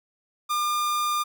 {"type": "tone", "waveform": "45% pulse", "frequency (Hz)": 1204, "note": "D6", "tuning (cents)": 43, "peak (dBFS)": -23, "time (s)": [0.49, 1.24], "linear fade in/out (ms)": 20, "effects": []}